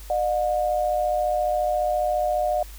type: tone pair together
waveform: sine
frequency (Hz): 605 / 719.5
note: D#5 / F#5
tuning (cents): -49 / -49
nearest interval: minor third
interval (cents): 300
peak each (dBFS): -23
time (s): 0.1-2.63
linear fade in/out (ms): 2
effects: added 50 Hz sine -38 dBFS peak until 2.78 s + white hiss -47 dBFS RMS until 2.78 s